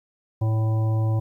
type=harmonic tone with a mistuned harmonic; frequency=109.9 Hz; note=A2; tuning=2 cents flat; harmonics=1 / 3 / 5 / 7 / 9; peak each=-19 / -34 / -36 / -39 / -41 dBFS; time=0.41-1.2 s; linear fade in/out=10 ms; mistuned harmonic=5; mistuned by=+26 cents; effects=10-bit